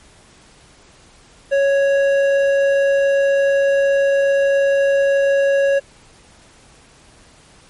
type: tone with hard clipping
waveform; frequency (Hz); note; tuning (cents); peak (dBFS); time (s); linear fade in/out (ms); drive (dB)
triangle; 554.4; C#5; 0; -14; 1.51-5.8; 20; 12
effects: pink hiss -48 dBFS RMS until 7.69 s + MP3 48 kbps